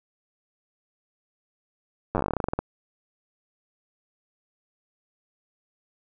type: slowing click train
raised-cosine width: 1 ms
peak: -11 dBFS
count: 18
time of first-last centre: 2.15-2.59 s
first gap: 9 ms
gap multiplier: 1.12
effects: none